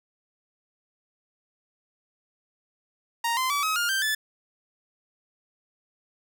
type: tone with pitch steps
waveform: sawtooth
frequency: 932.3 / 1034.5 / 1147.8 / 1273.6 / 1413.1 / 1567.9 / 1739.7 Hz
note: A#5 / C6 / D6 / D#6 / F6 / G6 / A6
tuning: 0 / -20 / -40 / +40 / +20 / 0 / -20 cents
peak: -20 dBFS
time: 3.24-4.15 s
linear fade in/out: 5 ms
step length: 130 ms
effects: none